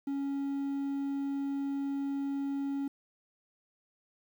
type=tone; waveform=triangle; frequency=278 Hz; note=C#4; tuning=5 cents sharp; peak=-29 dBFS; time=0.07-2.88 s; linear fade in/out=5 ms; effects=10-bit